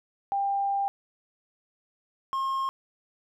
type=tone pair in turn; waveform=sine / triangle; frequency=795 / 1072.5 Hz; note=G5 / C6; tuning=+24 / +42 cents; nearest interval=perfect fourth; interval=518 cents; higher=second; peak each=-24 dBFS; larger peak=neither; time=0.32-0.88 / 2.33-2.69 s; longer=first; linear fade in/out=0 ms; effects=none